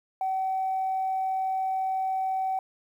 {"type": "tone", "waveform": "sine", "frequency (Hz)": 761, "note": "F#5", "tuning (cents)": 48, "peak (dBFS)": -24, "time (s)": [0.21, 2.59], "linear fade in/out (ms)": 2, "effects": ["tanh soft clip ceiling -21 dBFS", "10-bit"]}